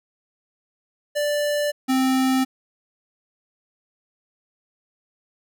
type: tone pair in turn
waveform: square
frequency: 587.3 / 261.6 Hz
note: D5 / C4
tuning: 0 / 0 cents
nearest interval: octave + major second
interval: 1400 cents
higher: first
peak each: -21 / -18 dBFS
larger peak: second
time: 1.15-1.72 / 1.88-2.45 s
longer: neither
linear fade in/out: 20 ms
effects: none